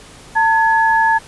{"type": "tone pair together", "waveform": "sine", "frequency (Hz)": [897, 1693.3], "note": ["A5", "G#6"], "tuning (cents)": [33, 33], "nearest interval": "major seventh", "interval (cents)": 1100, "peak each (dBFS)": [-12, -15], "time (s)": [0.35, 1.19], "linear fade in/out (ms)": 20, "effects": ["pink hiss -40 dBFS RMS until 1.27 s", "resampled to 24000 Hz"]}